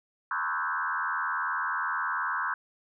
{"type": "tone with frequency modulation", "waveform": "sine", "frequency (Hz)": 1295, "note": "E6", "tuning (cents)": -31, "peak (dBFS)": -27, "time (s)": [0.31, 2.54], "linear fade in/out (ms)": 2, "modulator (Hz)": 81.3, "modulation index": 4, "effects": []}